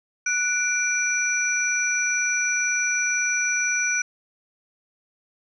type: tone cluster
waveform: sine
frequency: 1478 / 2352 / 5890 Hz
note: F#6 / D7 / F#8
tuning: -2 / +2 / -9 cents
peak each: -25 dBFS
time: 0.26-4.02 s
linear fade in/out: 5 ms
effects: none